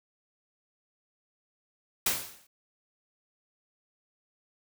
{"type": "noise with exponential decay", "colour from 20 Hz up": "white", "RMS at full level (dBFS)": -24, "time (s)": [2.06, 2.47], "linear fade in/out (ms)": 5, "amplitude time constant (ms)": 87, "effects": []}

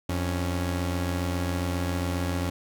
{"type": "tone pair together", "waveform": "sawtooth", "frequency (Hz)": [87.31, 276.9], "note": ["F2", "C#4"], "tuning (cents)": [0, -2], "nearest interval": "octave + minor sixth", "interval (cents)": 1998, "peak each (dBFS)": [-23, -28], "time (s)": [0.09, 2.5], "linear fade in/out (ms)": 5, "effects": []}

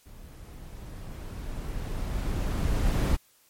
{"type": "noise with level ramp", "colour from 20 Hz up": "brown", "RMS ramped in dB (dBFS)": [-47, -22], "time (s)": [0.05, 3.17], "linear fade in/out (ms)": 20, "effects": ["white hiss -62 dBFS RMS until 3.49 s", "MP3 64 kbps"]}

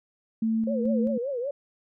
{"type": "tone with tremolo", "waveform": "sine", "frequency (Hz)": 223.2, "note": "A3", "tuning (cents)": 25, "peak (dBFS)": -22, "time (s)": [0.42, 1.18], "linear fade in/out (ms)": 5, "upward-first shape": "square", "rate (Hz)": 2.3, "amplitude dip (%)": 35}
{"type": "tone with vibrato", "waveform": "sine", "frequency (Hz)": 518, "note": "C5", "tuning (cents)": -17, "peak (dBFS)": -27, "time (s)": [0.67, 1.51], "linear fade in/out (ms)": 5, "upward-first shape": "triangle", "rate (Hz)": 5.2, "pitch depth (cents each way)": 200}
{"effects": []}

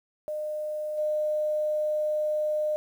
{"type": "tone with level steps", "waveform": "sine", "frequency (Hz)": 608, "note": "D#5", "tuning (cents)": -40, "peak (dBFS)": [-29, -24], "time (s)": [0.28, 2.76], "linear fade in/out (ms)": 0, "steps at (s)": 0.97, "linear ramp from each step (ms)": 20, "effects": ["9-bit"]}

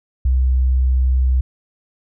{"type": "tone", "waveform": "sine", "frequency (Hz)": 64.1, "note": "C2", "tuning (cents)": -35, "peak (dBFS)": -12, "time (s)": [0.25, 1.41], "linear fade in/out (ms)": 5, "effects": []}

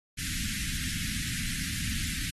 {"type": "band-stop noise", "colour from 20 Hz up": "pink", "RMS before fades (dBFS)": -33, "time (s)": [0.17, 2.31], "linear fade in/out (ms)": 20, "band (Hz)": [260, 1600], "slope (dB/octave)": 48, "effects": ["AAC 32 kbps"]}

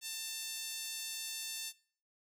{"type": "tone with high-pass filter", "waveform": "5% pulse", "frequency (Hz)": 893, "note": "A5", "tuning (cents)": 25, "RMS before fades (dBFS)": -42, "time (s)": [0.01, 1.73], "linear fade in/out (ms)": 50, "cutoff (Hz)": 2800, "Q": 0.98, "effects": ["noise-tail reverb RT60 0.5 s tail -22 dB re dry"]}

